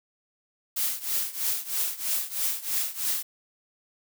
blue noise with tremolo, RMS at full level -25 dBFS, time 0.76-3.23 s, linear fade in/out 10 ms, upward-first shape triangle, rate 3.1 Hz, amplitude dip 90%, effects none

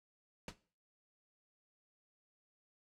pink noise with exponential decay, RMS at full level -39 dBFS, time 0.48-0.56 s, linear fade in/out 2 ms, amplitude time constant 17 ms, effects noise-tail reverb RT60 0.4 s tail -17 dB re dry + low-pass 7000 Hz 12 dB/octave

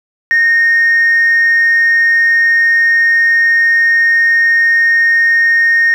sine tone with amplitude modulation, 1847 Hz, A#6, 16 cents flat, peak -4 dBFS, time 0.31-5.94 s, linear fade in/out 0 ms, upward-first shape sine, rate 284 Hz, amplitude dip 30%, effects tanh soft clip ceiling -4 dBFS + 7-bit

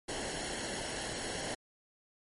pink noise with comb filter, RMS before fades -38 dBFS, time 0.08-1.55 s, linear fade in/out 10 ms, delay 0.82 ms, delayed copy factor -0.65, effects MP3 48 kbps

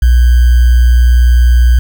sine tone with sample-and-hold, 60.5 Hz, B1, 35 cents flat, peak -3 dBFS, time 0.02-1.79 s, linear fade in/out 5 ms, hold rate 1575 Hz, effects none

